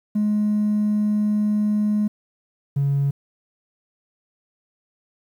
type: tone pair in turn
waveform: triangle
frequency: 210 / 140.16 Hz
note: G#3 / C#3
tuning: +19 / +19 cents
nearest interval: perfect fifth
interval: 700 cents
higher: first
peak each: -14 dBFS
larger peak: neither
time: 0.15-2.08 / 2.76-3.11 s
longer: first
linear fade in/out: 10 ms
effects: tanh soft clip ceiling -14 dBFS + 9-bit